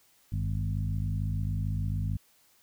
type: harmonic tone with a mistuned harmonic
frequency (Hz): 51.2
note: G#1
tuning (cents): -24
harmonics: 1 / 2 / 3 / 4 / 5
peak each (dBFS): -33 / -30 / -35 / -41 / -46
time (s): 0.32-2.17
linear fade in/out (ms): 5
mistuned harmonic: 2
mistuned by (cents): -77
effects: white hiss -64 dBFS RMS until 2.62 s